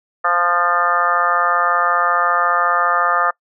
harmonic tone with a mistuned harmonic, 174.61 Hz, F3, in tune, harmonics 3 / 4 / 5 / 6 / 7 / 8 / 9 / 10, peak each -26 / -22 / -25 / -26 / -16 / -23 / -28 / -24 dBFS, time 0.24-3.31 s, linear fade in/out 10 ms, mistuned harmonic 10, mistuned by +27 cents, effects noise-tail reverb RT60 0.1 s tail -24 dB re dry

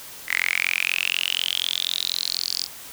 sawtooth tone with high-pass filter sweep, 44.1 Hz, F1, 18 cents sharp, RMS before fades -25 dBFS, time 0.27-2.68 s, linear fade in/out 50 ms, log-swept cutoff 2000 to 4900 Hz, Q 9.5, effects white hiss -40 dBFS RMS until 2.92 s

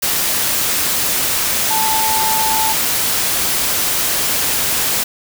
sine tone in noise, 880 Hz, A5, in tune, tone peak -17 dBFS, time 1.7-2.73 s, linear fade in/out 10 ms, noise white, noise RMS -17 dBFS, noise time 0.02-5.04 s, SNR -3 dB, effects none

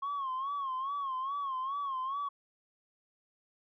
sine tone with vibrato, 1087 Hz, C#6, 34 cents flat, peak -31 dBFS, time 0.02-2.29 s, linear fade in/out 10 ms, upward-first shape sine, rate 2.4 Hz, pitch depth 97 cents each way, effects tanh soft clip ceiling -30 dBFS

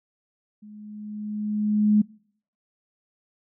sine tone with level ramp, 210.5 Hz, G#3, 24 cents sharp, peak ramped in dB -42 to -13 dBFS, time 0.62-2.02 s, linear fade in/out 10 ms, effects noise-tail reverb RT60 0.6 s tail -25 dB re dry

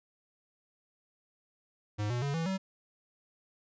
square tone with pitch steps, 104.7 / 121.67 / 141.38 / 164.29 / 190.91 Hz, G#2 / B2 / C#3 / E3 / G3, +15 / -25 / +34 / -6 / -46 cents, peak -31 dBFS, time 1.98-2.58 s, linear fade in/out 20 ms, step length 120 ms, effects resampled to 16000 Hz

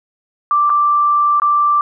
sine tone with dropouts, 1174.7 Hz, D6, in tune, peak -10 dBFS, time 0.51-1.81 s, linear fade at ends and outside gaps 1 ms, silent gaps 0.696-0.701 / 1.399-1.419 s, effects none

